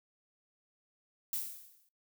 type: noise with exponential decay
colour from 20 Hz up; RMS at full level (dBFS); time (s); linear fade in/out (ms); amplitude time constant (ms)
violet; -33; 1.33-1.89; 2; 120
effects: noise-tail reverb RT60 0.3 s tail -26 dB re dry